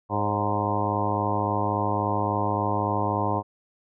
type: harmonic tone with a mistuned harmonic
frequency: 103.6 Hz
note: G#2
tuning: 4 cents flat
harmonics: 1 / 2 / 3 / 4 / 5 / 6 / 7 / 8 / 9 / 10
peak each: -29 / -33 / -32 / -34 / -33 / -35 / -31 / -34 / -29 / -31 dBFS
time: 0.09-3.43 s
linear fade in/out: 50 ms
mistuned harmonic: 5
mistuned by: +45 cents
effects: none